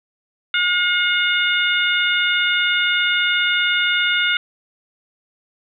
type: harmonic tone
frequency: 717 Hz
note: F5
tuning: 45 cents sharp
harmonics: 2 / 3 / 4 / 5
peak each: -19 / -21 / -22 / -23 dBFS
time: 0.54-4.37 s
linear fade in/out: 2 ms
effects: none